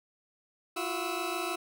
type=tone cluster; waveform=20% pulse; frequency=338.9 / 365.4 / 1307 Hz; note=E4 / F#4 / E6; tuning=+48 / -22 / -15 cents; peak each=-31 dBFS; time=0.76-1.56 s; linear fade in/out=10 ms; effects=none